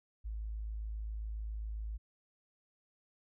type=tone; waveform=sine; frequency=53.7 Hz; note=A1; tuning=41 cents flat; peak=-37 dBFS; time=0.24-1.98 s; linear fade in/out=20 ms; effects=none